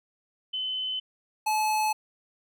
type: tone pair in turn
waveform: sine / square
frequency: 3039 / 860.5 Hz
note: F#7 / A5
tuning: +46 / -39 cents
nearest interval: octave + minor seventh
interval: 2185 cents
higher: first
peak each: -28 / -24 dBFS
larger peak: second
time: 0.53-1 / 1.46-1.93 s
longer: neither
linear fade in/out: 10 ms
effects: none